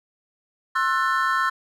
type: chord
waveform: triangle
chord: F# half-diminished seventh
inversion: second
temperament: just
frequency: 1065.6 / 1332 / 1480 / 1776 Hz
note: C6 / E6 / F#6 / A6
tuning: +31 / +18 / 0 / +16 cents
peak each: -22 / -22 / -25 / -25 dBFS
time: 0.75-1.5 s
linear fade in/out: 10 ms
effects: none